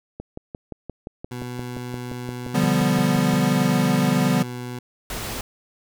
click train, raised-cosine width 2 ms, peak -19 dBFS, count 19, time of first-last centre 0.2-3.336 s, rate 5.74 Hz
20% pulse tone, 123.47 Hz, B2, in tune, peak -25 dBFS, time 1.31-4.79 s, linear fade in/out 5 ms
square chord, G dominant seventh, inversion second, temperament equal, 146.83 / 174.61 / 196 / 246.9 Hz, D3 / F3 / G3 / B3, 0 / 0 / 0 / 0 cents, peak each -24 dBFS, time 2.54-4.43 s, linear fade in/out 10 ms
pink noise, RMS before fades -30 dBFS, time 5.1-5.41 s, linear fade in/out 2 ms
effects none

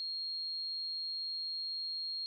sine tone, 4254 Hz, C8, 28 cents sharp, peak -36 dBFS, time 0-2.26 s, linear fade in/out 0 ms, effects none

